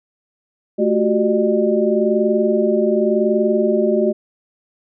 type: tone cluster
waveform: sine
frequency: 218.1 / 363 / 383.9 / 604 Hz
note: A3 / F#4 / G4 / D5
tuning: -15 / -33 / -36 / +48 cents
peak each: -19 dBFS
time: 0.78-4.13 s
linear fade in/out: 20 ms
effects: none